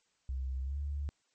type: tone with pitch glide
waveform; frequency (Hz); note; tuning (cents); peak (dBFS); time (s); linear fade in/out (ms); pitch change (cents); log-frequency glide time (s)
sine; 65.41 to 71.74; C2 to D2; 0 to -40; -33; 0.29-1.09; 0; +160; 0.62-0.78
effects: white hiss -75 dBFS RMS until 1.34 s + MP3 32 kbps